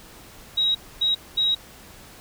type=tone bursts at uneven times; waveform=sine; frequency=3822 Hz; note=A#7; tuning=43 cents sharp; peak=-18 dBFS; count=3; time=0.57-0.75 / 1.01-1.15 / 1.37-1.55 s; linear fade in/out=10 ms; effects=pink hiss -46 dBFS RMS until 2.2 s